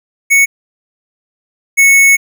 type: tone pair in turn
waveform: square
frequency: 2217 / 2206 Hz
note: C#7 / C#7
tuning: 0 / -9 cents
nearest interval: unison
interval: 9 cents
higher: first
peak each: -6 / -5 dBFS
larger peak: second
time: 0.3-0.46 / 1.77-2.17 s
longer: second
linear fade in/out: 20 ms
effects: none